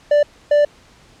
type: tone bursts at uneven times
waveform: triangle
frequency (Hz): 587.3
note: D5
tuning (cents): 0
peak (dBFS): -8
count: 2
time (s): 0.11-0.23 / 0.51-0.65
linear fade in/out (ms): 5
effects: pink hiss -49 dBFS RMS until 1.2 s + low-pass 7000 Hz 12 dB/octave